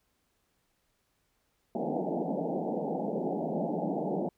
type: band-pass noise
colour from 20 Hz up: pink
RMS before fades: -32 dBFS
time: 1.75-4.29 s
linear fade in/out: 2 ms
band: 160 to 840 Hz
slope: 96 dB/octave
effects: pink hiss -75 dBFS RMS until 4.37 s